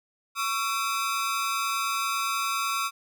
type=ring-modulated tone; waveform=sawtooth; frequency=1233 Hz; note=D#6; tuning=16 cents flat; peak=-19 dBFS; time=0.35-2.91 s; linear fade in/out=50 ms; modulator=115 Hz; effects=none